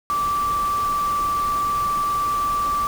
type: tone in noise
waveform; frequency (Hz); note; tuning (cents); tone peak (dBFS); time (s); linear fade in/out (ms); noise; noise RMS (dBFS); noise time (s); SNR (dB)
sine; 1165; D6; -14; -19; 0.1-2.87; 0; pink; -34; 0.1-2.87; +12
effects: none